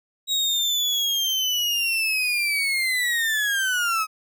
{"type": "linear sweep", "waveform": "35% pulse", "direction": "down", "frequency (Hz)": [3824, 1260], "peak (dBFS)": -19, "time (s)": [0.27, 4.07], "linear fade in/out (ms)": 50, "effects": []}